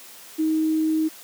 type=tone with quantisation; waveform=sine; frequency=315 Hz; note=D#4; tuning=21 cents sharp; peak=-18 dBFS; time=0.38-1.09 s; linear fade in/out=20 ms; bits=8; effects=white hiss -44 dBFS RMS until 1.23 s + high-pass 200 Hz 12 dB/octave